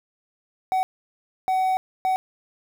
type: tone bursts at uneven times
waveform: triangle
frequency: 752 Hz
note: F#5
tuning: 28 cents sharp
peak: -17 dBFS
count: 3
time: 0.72-0.83 / 1.48-1.77 / 2.05-2.16 s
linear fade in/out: 0 ms
effects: 8-bit